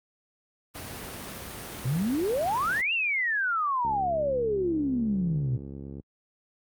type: noise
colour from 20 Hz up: pink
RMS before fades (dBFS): -38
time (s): 0.74-2.82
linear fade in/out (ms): 20
type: exponential two-way sweep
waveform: sine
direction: up then down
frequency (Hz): 119.1 to 2827 to 119.1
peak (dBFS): -24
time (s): 1.85-5.57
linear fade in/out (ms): 5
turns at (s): 2.93
type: click train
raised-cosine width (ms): 3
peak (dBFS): -27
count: 149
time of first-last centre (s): 3.85-5.998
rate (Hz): 68.9
effects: high-pass 60 Hz 12 dB/octave + Opus 32 kbps